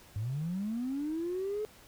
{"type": "linear sweep", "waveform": "triangle", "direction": "up", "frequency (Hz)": [97.6, 433], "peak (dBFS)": -28, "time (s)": [0.16, 1.65], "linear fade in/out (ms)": 0, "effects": ["tanh soft clip ceiling -29 dBFS", "pink hiss -57 dBFS RMS until 1.87 s"]}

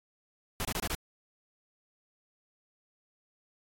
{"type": "noise bursts", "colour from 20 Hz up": "pink", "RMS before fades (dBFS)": -33, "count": 5, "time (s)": [0.6, 0.949], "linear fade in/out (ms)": 0, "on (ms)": 49, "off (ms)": 26, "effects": ["AAC 64 kbps"]}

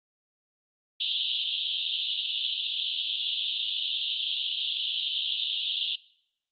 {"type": "band-pass noise", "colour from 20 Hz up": "white", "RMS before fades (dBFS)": -30, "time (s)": [1, 5.96], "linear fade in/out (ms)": 10, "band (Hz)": [2900, 3800], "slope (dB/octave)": 96, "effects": ["noise-tail reverb RT60 0.7 s tail -21 dB re dry", "Opus 32 kbps"]}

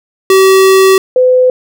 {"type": "tone pair in turn", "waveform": ["square", "sine"], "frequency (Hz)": [382.5, 506.9], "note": ["G4", "B4"], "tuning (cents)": [-42, 45], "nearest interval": "perfect fourth", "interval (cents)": 487, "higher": "second", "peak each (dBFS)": -4, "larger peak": "neither", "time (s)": [[0.3, 0.98], [1.16, 1.5]], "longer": "first", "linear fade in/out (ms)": 2, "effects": []}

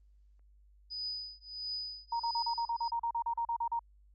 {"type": "tone with tremolo", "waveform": "sine", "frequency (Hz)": 4978, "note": "D#8", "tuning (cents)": 0, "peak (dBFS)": -34, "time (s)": [0.9, 2.91], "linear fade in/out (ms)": 20, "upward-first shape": "triangle", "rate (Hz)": 1.5, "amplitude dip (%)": 100}
{"type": "tone bursts", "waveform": "sine", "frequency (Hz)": 932.3, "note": "A#5", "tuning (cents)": 0, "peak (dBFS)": -30, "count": 15, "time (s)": [2.12, 3.793], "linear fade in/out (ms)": 5, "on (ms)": 77, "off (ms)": 37}
{"effects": ["added 50 Hz sine -59 dBFS peak until 4.14 s", "Opus 24 kbps"]}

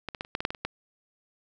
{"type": "clicks", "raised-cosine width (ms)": 0.3, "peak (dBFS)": [-17, -21, -16, -30, -12, -15, -7, -17, -27, -14], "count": 10, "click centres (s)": [0.087, 0.148, 0.209, 0.249, 0.351, 0.405, 0.451, 0.505, 0.548, 0.65], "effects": []}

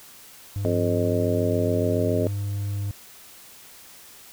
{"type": "tone with pitch glide", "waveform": "triangle", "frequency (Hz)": [100.2, 100.78], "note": ["G2", "G2"], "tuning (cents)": [38, 48], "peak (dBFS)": -23, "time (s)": [0.56, 2.91], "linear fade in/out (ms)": 0, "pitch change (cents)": 10, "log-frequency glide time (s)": [1.77, 2.38]}
{"type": "harmonic tone", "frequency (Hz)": 87.2, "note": "F2", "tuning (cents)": -2, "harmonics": [2, 3, 4, 5, 6, 7], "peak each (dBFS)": [-32, -27, -30, -27, -30, -27], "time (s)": [0.65, 2.27], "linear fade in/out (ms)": 0}
{"effects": ["white hiss -47 dBFS RMS until 4.32 s"]}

